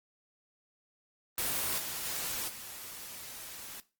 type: noise with level steps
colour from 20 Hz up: white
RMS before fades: -32 / -38 / -36 / -45 dBFS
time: 1.38-3.8 s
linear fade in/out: 0 ms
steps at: 1.78 / 2.05 / 2.48 s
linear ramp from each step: 5 ms
effects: noise-tail reverb RT60 0.3 s tail -17 dB re dry + Opus 24 kbps